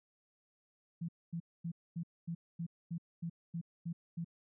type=tone bursts; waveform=sine; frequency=168.2 Hz; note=E3; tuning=35 cents sharp; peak=-36 dBFS; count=11; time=1.01-4.246 s; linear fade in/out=10 ms; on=76 ms; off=240 ms; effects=none